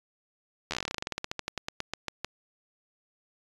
slowing click train, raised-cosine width 0.2 ms, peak -14 dBFS, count 27, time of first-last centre 0.71-2.246 s, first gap 12 ms, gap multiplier 1.11, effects resampled to 24000 Hz

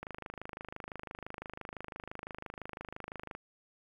click train, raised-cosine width 0.5 ms, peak -26 dBFS, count 87, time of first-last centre 0.03-3.35 s, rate 25.9 Hz, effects 10-bit

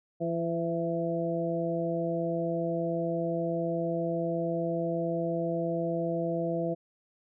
harmonic tone with a mistuned harmonic, 168.4 Hz, E3, 37 cents sharp, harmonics 1 / 2 / 3 / 4, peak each -33 / -33 / -33 / -33 dBFS, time 0.2-6.75 s, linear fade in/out 20 ms, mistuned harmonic 4, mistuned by -18 cents, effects none

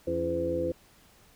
harmonic tone with a mistuned harmonic, 84.8 Hz, E2, 50 cents sharp, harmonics 1 / 2 / 3 / 4 / 5 / 6, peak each -38 / -40 / -38 / -32 / -41 / -29 dBFS, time 0.07-0.72 s, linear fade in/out 5 ms, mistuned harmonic 3, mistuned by +140 cents, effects pink hiss -59 dBFS RMS until 1.35 s

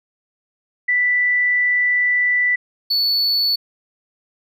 sine / triangle tone pair in turn, 1976 / 4446 Hz, B6 / C#8, 0 / +4 cents, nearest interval octave + major second, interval 1404 cents, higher second, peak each -14 dBFS, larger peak neither, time 0.88-2.56 / 2.9-3.56 s, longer first, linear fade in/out 10 ms, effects none

